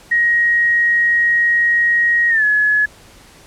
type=tone with pitch glide; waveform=sine; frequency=1886 to 1699.8 Hz; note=A#6 to G#6; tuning=+20 to +40 cents; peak=-11 dBFS; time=0.11-2.86 s; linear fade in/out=10 ms; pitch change=-180 cents; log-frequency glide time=2.29-2.44 s; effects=pink hiss -44 dBFS RMS until 3.46 s + low-pass 11000 Hz 12 dB/octave